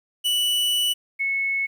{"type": "tone pair in turn", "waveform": ["45% pulse", "sine"], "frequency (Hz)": [2960, 2198], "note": ["F#7", "C#7"], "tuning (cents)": [0, -15], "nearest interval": "perfect fourth", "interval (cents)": 515, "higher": "first", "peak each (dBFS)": [-19, -21], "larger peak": "first", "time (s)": [[0.24, 0.94], [1.19, 1.67]], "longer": "first", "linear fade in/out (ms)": 20, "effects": ["10-bit"]}